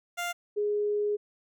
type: tone pair in turn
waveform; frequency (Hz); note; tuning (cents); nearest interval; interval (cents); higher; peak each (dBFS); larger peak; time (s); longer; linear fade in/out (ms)
15% pulse / sine; 698.5 / 415.3; F5 / G#4; 0 / 0; major sixth; 900; first; -24 / -25; first; 0.17-0.33 / 0.56-1.17; second; 20
effects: none